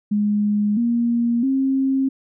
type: tone with pitch steps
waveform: sine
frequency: 207.7 / 235.8 / 267.8 Hz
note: G#3 / A#3 / C4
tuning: 0 / +20 / +40 cents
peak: -16 dBFS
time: 0.11-2.09 s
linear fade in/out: 10 ms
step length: 660 ms
effects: none

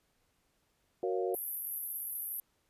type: chord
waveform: sine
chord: Gb major seventh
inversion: none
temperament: equal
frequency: 370 / 466.2 / 554.4 / 698.5 Hz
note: Gb4 / Bb4 / Db5 / F5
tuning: 0 / 0 / 0 / 0 cents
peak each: -33 / -35 / -39 / -39 dBFS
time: 1.03-1.35 s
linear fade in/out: 2 ms
type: band-pass noise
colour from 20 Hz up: white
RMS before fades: -39 dBFS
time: 1.34-2.4 s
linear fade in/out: 2 ms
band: 11000 to 13000 Hz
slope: 96 dB/octave
effects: pink hiss -75 dBFS RMS until 2.69 s + resampled to 32000 Hz

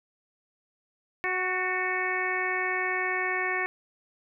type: harmonic tone with a mistuned harmonic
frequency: 370 Hz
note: F#4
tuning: in tune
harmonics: 1 / 2 / 3 / 4 / 5 / 6 / 7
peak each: -34 / -35 / -35 / -40 / -30 / -31 / -42 dBFS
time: 1.24-3.66 s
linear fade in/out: 0 ms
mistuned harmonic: 5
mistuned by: -33 cents
effects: none

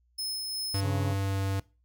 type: tone with tremolo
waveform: sawtooth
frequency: 5190 Hz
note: E8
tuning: 28 cents flat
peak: -28 dBFS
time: 0.18-0.81 s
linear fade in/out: 10 ms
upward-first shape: sine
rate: 2.8 Hz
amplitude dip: 25%
type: tone with pitch glide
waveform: square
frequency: 98 to 97.27 Hz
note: G2 to G2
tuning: 0 to -13 cents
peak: -28 dBFS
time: 0.74-1.6 s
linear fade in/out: 5 ms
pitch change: -13 cents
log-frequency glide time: 1.12-1.41 s
type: harmonic tone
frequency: 138.59 Hz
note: C#3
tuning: in tune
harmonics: 1 / 2 / 3 / 4 / 5 / 6 / 7 / 8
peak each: -32 / -38 / -42 / -44 / -46 / -48 / -49 / -50 dBFS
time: 0.81-1.16 s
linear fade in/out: 50 ms
effects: noise-tail reverb RT60 0.3 s tail -21 dB re dry + added 60 Hz sine -65 dBFS peak until 1.84 s

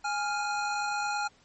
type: tone pair together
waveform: square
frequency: 828.4 / 1396.9 Hz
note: G#5 / F6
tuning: -5 / 0 cents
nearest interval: major sixth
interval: 905 cents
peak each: -31 / -33 dBFS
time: 0.04-1.28 s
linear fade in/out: 10 ms
effects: pink hiss -62 dBFS RMS until 1.44 s + MP3 32 kbps

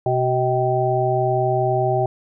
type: harmonic tone with a mistuned harmonic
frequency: 126.3 Hz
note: B2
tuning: 39 cents sharp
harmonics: 1 / 3 / 5 / 6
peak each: -22 / -22 / -22 / -22 dBFS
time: 0.06-2.06 s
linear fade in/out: 2 ms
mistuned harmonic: 6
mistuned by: +42 cents
effects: none

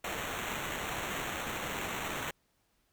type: noise with sample-and-hold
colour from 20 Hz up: white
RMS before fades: -37 dBFS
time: 0.04-2.31 s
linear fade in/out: 5 ms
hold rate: 4900 Hz
effects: pink hiss -74 dBFS RMS until 2.92 s

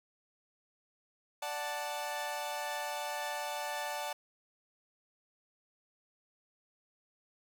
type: chord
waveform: sawtooth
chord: D major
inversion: none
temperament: equal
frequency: 587.3 / 740 / 880 Hz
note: D5 / F#5 / A5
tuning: 0 / 0 / 0 cents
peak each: -37 / -38 / -35 dBFS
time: 1.42-4.13 s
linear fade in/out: 5 ms
effects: 10-bit

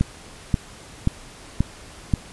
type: click train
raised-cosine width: 5 ms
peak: -5 dBFS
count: 5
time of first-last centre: 0.01-2.138 s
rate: 1.88 Hz
effects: pink hiss -43 dBFS RMS until 2.32 s + resampled to 24000 Hz

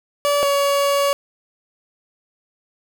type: tone pair in turn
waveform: 30% pulse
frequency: 575 / 564.1 Hz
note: D5 / C#5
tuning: -37 / +30 cents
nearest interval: unison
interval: 33 cents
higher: first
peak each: -13 dBFS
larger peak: neither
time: 0.25-0.43 / 0.43-1.13 s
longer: second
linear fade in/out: 0 ms
effects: none

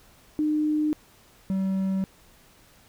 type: tone pair in turn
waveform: sine / triangle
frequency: 304 / 191.51 Hz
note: D#4 / G3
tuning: -40 / -40 cents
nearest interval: minor sixth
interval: 800 cents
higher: first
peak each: -21 dBFS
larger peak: neither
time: 0.39-0.93 / 1.5-2.04 s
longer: neither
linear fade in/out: 0 ms
effects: pink hiss -56 dBFS RMS until 2.88 s

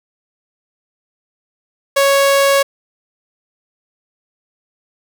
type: tone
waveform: sawtooth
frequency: 554.4 Hz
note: C#5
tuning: in tune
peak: -6 dBFS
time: 1.96-2.63 s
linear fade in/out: 10 ms
effects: none

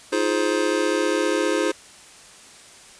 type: chord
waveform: square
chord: F minor seventh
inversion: third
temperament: just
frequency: 314.3 / 349.2 / 419.1 / 523.8 Hz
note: Eb4 / F4 / Ab4 / C5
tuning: +18 / 0 / +16 / +2 cents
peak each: -26 dBFS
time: 0.12-1.72 s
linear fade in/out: 10 ms
effects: white hiss -46 dBFS RMS until 2.99 s + resampled to 22050 Hz

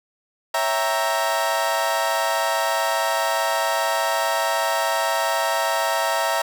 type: chord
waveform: 30% pulse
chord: C# diminished seventh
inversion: none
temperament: equal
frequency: 554.4 / 659.3 / 784 / 932.3 Hz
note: C#5 / E5 / G5 / Bb5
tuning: 0 / 0 / 0 / 0 cents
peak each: -26 / -21 / -26 / -21 dBFS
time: 0.54-6.42 s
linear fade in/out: 5 ms
effects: none

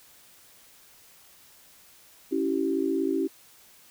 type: chord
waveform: sine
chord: C# diminished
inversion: none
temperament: equal with one note detuned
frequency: 277.2 / 329.6 / 385.9 Hz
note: C#4 / E4 / G4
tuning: 0 / 0 / -27 cents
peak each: -28 dBFS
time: 2.31-3.28 s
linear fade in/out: 20 ms
effects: white hiss -55 dBFS RMS until 3.9 s

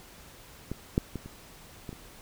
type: clicks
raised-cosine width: 3 ms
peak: -20 / -10 / -21 / -29 / -24 / -29 dBFS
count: 6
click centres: 0.716 / 0.979 / 1.157 / 1.26 / 1.892 / 1.929 s
effects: pink hiss -51 dBFS RMS until 2.21 s

